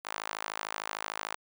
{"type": "tone with high-pass filter", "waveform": "sawtooth", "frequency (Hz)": 53.3, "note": "G#1", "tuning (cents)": 46, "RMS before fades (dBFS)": -38, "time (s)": [0.04, 1.36], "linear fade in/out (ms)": 20, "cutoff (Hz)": 1000, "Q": 1.4, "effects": []}